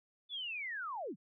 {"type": "linear sweep", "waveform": "sine", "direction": "down", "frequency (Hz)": [3520, 132.5], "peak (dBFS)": -38, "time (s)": [0.29, 1.16], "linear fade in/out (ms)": 50, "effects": []}